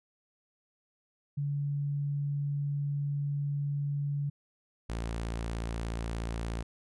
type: tone pair in turn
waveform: sine / sawtooth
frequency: 143.1 / 56.79 Hz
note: D3 / A#1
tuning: -45 / -45 cents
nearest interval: octave + major third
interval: 1600 cents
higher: first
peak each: -29 / -29 dBFS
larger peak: neither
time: 1.37-4.3 / 4.89-6.63 s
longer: first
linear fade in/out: 10 ms
effects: resampled to 24000 Hz